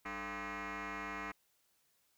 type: tone with frequency modulation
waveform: sine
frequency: 440 Hz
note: A4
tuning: in tune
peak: -37 dBFS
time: 0.05-1.32 s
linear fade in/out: 10 ms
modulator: 246 Hz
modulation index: 7.9
effects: tanh soft clip ceiling -39 dBFS + white hiss -75 dBFS RMS until 2.17 s